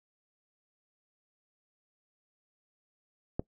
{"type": "click", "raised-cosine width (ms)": 2, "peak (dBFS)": -17, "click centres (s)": 3.395, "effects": ["noise-tail reverb RT60 0.1 s tail -23 dB re dry"]}